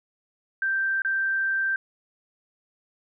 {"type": "tone with dropouts", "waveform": "sine", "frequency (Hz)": 1568, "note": "G6", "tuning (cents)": 0, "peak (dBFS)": -22, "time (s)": [0.62, 1.76], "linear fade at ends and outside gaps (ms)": 2, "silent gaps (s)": [1.02, 1.048], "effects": []}